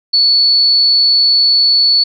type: tone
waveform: sine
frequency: 4435 Hz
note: C#8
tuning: in tune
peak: -7 dBFS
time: 0.13-2.04 s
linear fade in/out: 10 ms
effects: none